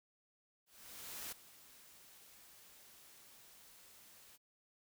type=noise with ADSR envelope; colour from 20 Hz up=white; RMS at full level=-45 dBFS; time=0.66-4.38 s; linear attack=660 ms; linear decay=9 ms; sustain=-16 dB; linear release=33 ms; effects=none